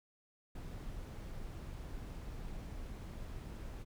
brown noise with ADSR envelope, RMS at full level -43 dBFS, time 0.55-3.85 s, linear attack 5 ms, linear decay 3 ms, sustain -2 dB, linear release 34 ms, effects none

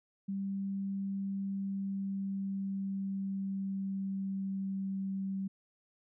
sine tone with pitch glide, 196 to 193.41 Hz, G3 to G3, 0 to -23 cents, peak -33 dBFS, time 0.28-5.48 s, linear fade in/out 10 ms, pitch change -23 cents, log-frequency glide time 1.48-5 s, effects none

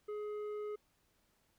sine tone with tanh clipping, 419.8 Hz, G#4, 19 cents sharp, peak -40 dBFS, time 0.08-0.76 s, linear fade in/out 10 ms, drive 8 dB, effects pink hiss -75 dBFS RMS until 1.58 s

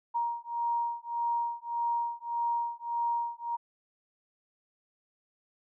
sine beating tone pair, 940 / 941.7 Hz, A#5 / A#5, +14 / +17 cents, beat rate 1.7 Hz, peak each -32 / -32 dBFS, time 0.14-3.57 s, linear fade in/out 20 ms, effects none

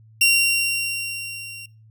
sawtooth tone with level ramp, 2756 Hz, F7, 24 cents flat, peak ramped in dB -9 to -32 dBFS, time 0.21-1.66 s, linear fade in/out 5 ms, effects noise-tail reverb RT60 0.3 s tail -23 dB re dry + added 110 Hz sine -47 dBFS peak until 1.9 s

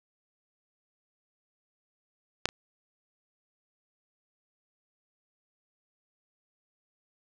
clicks, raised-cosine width 0.2 ms, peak -6 / -22 dBFS, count 2, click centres 2.456 / 2.489 s, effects none

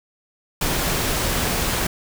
pink noise, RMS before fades -22 dBFS, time 0.61-1.87 s, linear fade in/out 5 ms, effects none

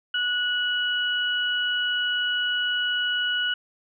sine tone pair together, 1467 / 2934 Hz, F#6 / F#7, -15 / -15 cents, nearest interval octave, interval 1200 cents, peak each -25 dBFS, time 0.14-3.54 s, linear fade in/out 5 ms, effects none

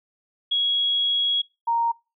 sine tone pair in turn, 3322 / 930.3 Hz, G#7 / A#5, 0 / -4 cents, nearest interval octave + minor seventh, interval 2204 cents, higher first, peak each -19 dBFS, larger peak neither, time 0.51-1.42 / 1.67-1.92 s, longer first, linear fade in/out 10 ms, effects noise-tail reverb RT60 0.3 s tail -26 dB re dry

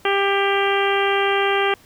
harmonic tone with a mistuned harmonic, 396.6 Hz, G4, 20 cents sharp, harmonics 1 / 2 / 3 / 4 / 5 / 6 / 7 / 8, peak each -20 / -23 / -25 / -26 / -27 / -28 / -28 / -29 dBFS, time 0.05-1.74 s, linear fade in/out 2 ms, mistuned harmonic 6, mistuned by -21 cents, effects pink hiss -51 dBFS RMS until 1.85 s

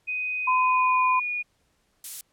sine tone with pitch glide, 2500 to 2447 Hz, D#7 to D#7, +8 to -29 cents, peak -26 dBFS, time 0.07-1.43 s, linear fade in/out 20 ms, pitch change -37 cents, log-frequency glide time 0.54-1.07 s
sine tone, 1016 Hz, B5, 49 cents sharp, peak -19 dBFS, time 0.47-1.2 s, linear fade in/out 10 ms
violet noise, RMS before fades -31 dBFS, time 2.04-2.21 s, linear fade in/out 2 ms
effects pink hiss -69 dBFS RMS until 2.32 s + low-pass 11000 Hz 12 dB/octave

